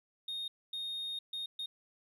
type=tone bursts at uneven times; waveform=sine; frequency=3701 Hz; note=A#7; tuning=13 cents flat; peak=-34 dBFS; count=4; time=0.28-0.48 / 0.73-1.19 / 1.33-1.46 / 1.59-1.66 s; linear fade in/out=5 ms; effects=tanh soft clip ceiling -35 dBFS + 12-bit